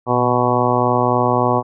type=harmonic tone with a mistuned harmonic; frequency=123.47 Hz; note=B2; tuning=in tune; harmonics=1 / 2 / 3 / 4 / 5 / 6 / 7 / 8 / 9; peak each=-22 / -22 / -22 / -22 / -22 / -22 / -22 / -22 / -22 dBFS; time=0.06-1.63 s; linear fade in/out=50 ms; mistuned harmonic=1; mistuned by=-43 cents; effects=none